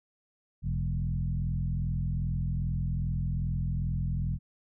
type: tone with frequency modulation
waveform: sine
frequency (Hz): 100.4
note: G2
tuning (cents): +42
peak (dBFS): -27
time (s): 0.62-4.39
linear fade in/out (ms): 50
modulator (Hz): 42.5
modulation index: 1.6
effects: none